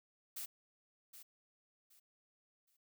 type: noise with echo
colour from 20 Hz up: blue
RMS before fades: -44 dBFS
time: 0.36-0.46 s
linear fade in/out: 10 ms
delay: 770 ms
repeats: 3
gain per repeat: -11 dB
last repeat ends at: 2.77 s
effects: none